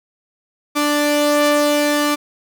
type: tone pair together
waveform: sawtooth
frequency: 293.7 / 588.1 Hz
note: D4 / D5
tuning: 0 / +2 cents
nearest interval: octave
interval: 1202 cents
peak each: -13 dBFS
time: 0.75-2.16 s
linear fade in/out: 20 ms
effects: none